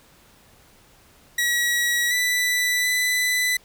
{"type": "tone with pitch steps", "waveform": "sawtooth", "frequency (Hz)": [1920, 1979, 1995], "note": ["B6", "B6", "B6"], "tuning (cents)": [-49, 3, 17], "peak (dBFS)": -16, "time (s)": [1.38, 3.57], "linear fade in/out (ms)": 5, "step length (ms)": 730, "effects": ["pink hiss -54 dBFS RMS until 3.64 s"]}